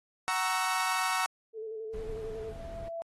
30% pulse chord, F# dominant seventh, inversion none, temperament equal with one note detuned, 748.2 / 932.3 / 1108.7 / 1318.5 Hz, F#5 / A#5 / C#6 / E6, +19 / 0 / 0 / 0 cents, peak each -31 dBFS, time 0.28-1.26 s, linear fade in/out 0 ms
sine tone with vibrato, 440 Hz, A4, in tune, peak -36 dBFS, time 1.53-2.54 s, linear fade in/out 50 ms, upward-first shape square, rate 11 Hz, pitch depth 29 cents each way
sine tone with exponential growth, 668 Hz, E5, 23 cents sharp, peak -33 dBFS, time 1.54-3.02 s, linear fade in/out 0 ms, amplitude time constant 320 ms
brown noise, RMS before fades -43 dBFS, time 1.93-2.89 s, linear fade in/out 10 ms
effects AAC 32 kbps

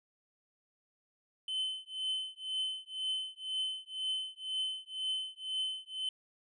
triangle tone with tremolo, 3055 Hz, G7, 45 cents flat, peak -29 dBFS, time 1.48-6.09 s, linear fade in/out 2 ms, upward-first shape triangle, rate 2 Hz, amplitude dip 100%, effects resampled to 24000 Hz

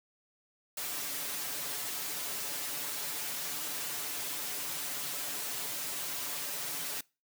white noise with comb filter, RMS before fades -37 dBFS, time 0.77-7.01 s, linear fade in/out 5 ms, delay 6.9 ms, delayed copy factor +0.85, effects noise-tail reverb RT60 0.3 s tail -24 dB re dry + high-pass 150 Hz 12 dB/octave

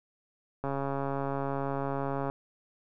click train, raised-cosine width 1 ms, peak -19 dBFS, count 230, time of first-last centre 0.64-2.299 s, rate 138 Hz, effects none

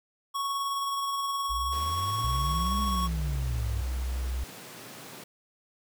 square tone with tremolo, 1108.7 Hz, C#6, in tune, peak -28 dBFS, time 0.34-3.08 s, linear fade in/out 20 ms, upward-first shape sine, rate 19 Hz, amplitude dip 25%
sine exponential two-way sweep, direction up then down, 53.4 to 210.9 to 94.6 Hz, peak -32 dBFS, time 1.49-3.83 s, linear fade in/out 20 ms, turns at 2.81 s
pink high-pass noise, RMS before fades -45 dBFS, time 1.72-5.24 s, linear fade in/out 5 ms, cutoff 120 Hz, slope 48 dB/octave
sine tone with vibrato, 63 Hz, B1, 35 cents sharp, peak -28 dBFS, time 2.24-4.44 s, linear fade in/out 5 ms, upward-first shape square, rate 17 Hz, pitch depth 19 cents each way
effects none

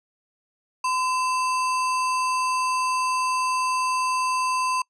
sine tone with sample-and-hold, 1020 Hz, C6, 44 cents flat, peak -21 dBFS, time 0.84-4.82 s, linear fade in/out 5 ms, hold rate 3675 Hz, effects noise-tail reverb RT60 0.1 s tail -25 dB re dry + resampled to 22050 Hz

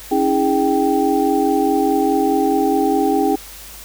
sine tone cluster, 277 / 321.8 / 411.8 / 780 Hz, C#4 / E4 / G#4 / G5, -1 / -42 / -15 / -9 cents, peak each -19 dBFS, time 0.11-3.36 s, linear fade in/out 10 ms, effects added 50 Hz sine -42 dBFS peak until 3.84 s + white hiss -37 dBFS RMS until 3.84 s

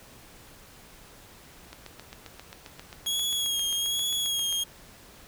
click train, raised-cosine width 0.2 ms, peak -24 dBFS, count 22, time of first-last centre 1.73-4.526 s, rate 7.51 Hz
sawtooth tone with vibrato, 3302 Hz, G#7, 11 cents flat, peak -23 dBFS, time 3.06-4.64 s, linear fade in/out 10 ms, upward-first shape sine, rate 1.2 Hz, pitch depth 37 cents each way
effects pink hiss -51 dBFS RMS until 5.27 s

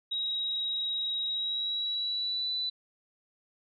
sine tone with pitch glide, 3819 to 3981 Hz, A#7 to B7, +41 to +13 cents, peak -29 dBFS, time 0.11-2.7 s, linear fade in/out 10 ms, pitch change +72 cents, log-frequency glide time 1.28-2.51 s, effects none

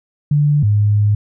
sine tone pair in turn, 146.83 / 104.02 Hz, D3 / G#2, 0 / +3 cents, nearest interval tritone, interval 597 cents, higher first, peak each -10 dBFS, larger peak neither, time 0.31-0.63 / 0.63-1.15 s, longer second, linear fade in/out 5 ms, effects none

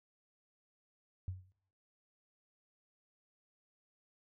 sine tone with exponential decay, 92.5 Hz, F#2, in tune, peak -34 dBFS, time 1.28-1.52 s, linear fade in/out 0 ms, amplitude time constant 52 ms, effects noise-tail reverb RT60 0.6 s tail -19 dB re dry

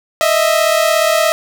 sawtooth tone pair together, 622.3 / 659.3 Hz, D#5 / E5, 0 / 0 cents, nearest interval minor second, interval 100 cents, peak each -10 dBFS, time 0.21-1.32 s, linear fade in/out 0 ms, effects none

